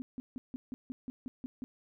sine tone bursts, 254.6 Hz, C4, 47 cents flat, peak -36 dBFS, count 10, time 0-1.64 s, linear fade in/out 0 ms, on 20 ms, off 160 ms, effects none

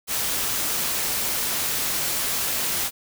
white noise, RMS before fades -25 dBFS, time 0.07-2.91 s, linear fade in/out 50 ms, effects none

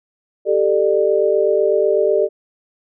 sine chord, G suspended second, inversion none, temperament equal with one note detuned, 392 / 440 / 599.3 Hz, G4 / A4 / D5, 0 / 0 / +35 cents, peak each -17 dBFS, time 0.45-2.29 s, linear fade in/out 50 ms, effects none

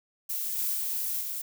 violet noise with level steps, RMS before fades -32 / -29 / -31 / -34 dBFS, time 0.29-1.42 s, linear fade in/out 10 ms, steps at 0.57 / 0.73 / 1.2 s, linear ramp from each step 20 ms, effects none

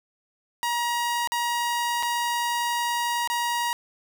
sawtooth tone with dropouts, 951 Hz, A#5, 34 cents sharp, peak -20 dBFS, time 0.63-3.73 s, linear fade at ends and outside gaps 0 ms, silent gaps 1.274-1.32 / 2.026-2.031 / 3.275-3.3 s, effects none

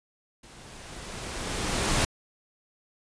pink noise with level ramp, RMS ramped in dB -50 to -23 dBFS, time 0.43-2.05 s, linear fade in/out 5 ms, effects resampled to 22050 Hz

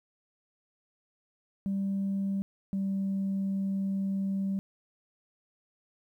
sine tone pair in turn, 196 / 194.65 Hz, G3 / G3, 0 / -12 cents, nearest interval unison, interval 12 cents, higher first, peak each -26 dBFS, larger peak neither, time 1.66-2.42 / 2.73-4.59 s, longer second, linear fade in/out 0 ms, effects tanh soft clip ceiling -25 dBFS + 11-bit

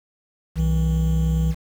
triangle tone pair together, 63.7 / 161.21 Hz, C2 / E3, -46 / -38 cents, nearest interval octave + major third, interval 1608 cents, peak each -18 dBFS, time 0.55-1.55 s, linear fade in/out 50 ms, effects 7-bit

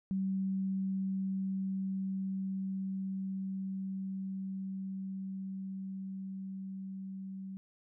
sine tone with level ramp, 191.7 Hz, G3, 38 cents flat, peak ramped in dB -30 to -40 dBFS, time 0.11-7.57 s, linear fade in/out 0 ms, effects none

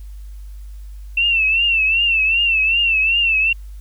sine tone with vibrato, 2685 Hz, E7, 31 cents sharp, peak -13 dBFS, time 1.17-3.53 s, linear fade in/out 5 ms, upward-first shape triangle, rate 2.6 Hz, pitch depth 100 cents each way, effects added 50 Hz sine -31 dBFS peak until 3.8 s + white hiss -56 dBFS RMS until 3.8 s

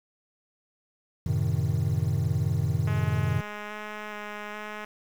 triangle chord, F# diminished seventh, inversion none, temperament equal with one note detuned, 91.91 / 110 / 130.81 / 155.56 Hz, F#2 / A2 / C3 / Eb3, -11 / 0 / 0 / 0 cents, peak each -27 dBFS, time 1.26-3.41 s, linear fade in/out 5 ms
5% pulse tone with vibrato, 210 Hz, G#3, 19 cents sharp, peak -23 dBFS, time 2.87-4.85 s, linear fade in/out 5 ms, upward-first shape square, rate 1.2 Hz, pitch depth 10 cents each way
effects low-pass 3000 Hz 12 dB/octave + 8-bit

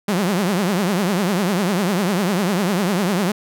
sawtooth tone with vibrato, 190 Hz, F#3, 46 cents sharp, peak -13 dBFS, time 0.08-3.32 s, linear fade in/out 5 ms, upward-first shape triangle, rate 10 Hz, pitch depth 240 cents each way, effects none

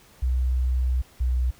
sine tone pair in turn, 63.3 / 62.46 Hz, B1 / B1, +43 / +20 cents, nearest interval unison, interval 23 cents, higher first, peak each -19 dBFS, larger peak neither, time 0.22-1.02 / 1.2-1.51 s, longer first, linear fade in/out 10 ms, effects tanh soft clip ceiling -15 dBFS + pink hiss -54 dBFS RMS until 1.59 s

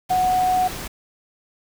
sine tone in noise, 737 Hz, F#5, 7 cents flat, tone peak -16 dBFS, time 0.1-0.68 s, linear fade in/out 10 ms, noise pink, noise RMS -32 dBFS, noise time 0.09-0.88 s, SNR +13 dB, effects none

